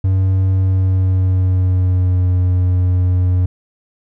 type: tone with pitch glide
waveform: triangle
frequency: 94.7 to 90.79 Hz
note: F#2 to F#2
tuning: +41 to -32 cents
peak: -9 dBFS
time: 0.04-3.46 s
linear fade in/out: 5 ms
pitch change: -73 cents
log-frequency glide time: 0.52-2.3 s
effects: none